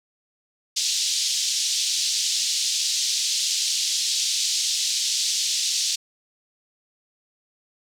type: band-pass noise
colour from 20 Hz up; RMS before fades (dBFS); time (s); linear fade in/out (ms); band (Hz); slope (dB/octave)
white; -24; 0.76-5.96; 10; 3400 to 6700; 24
effects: none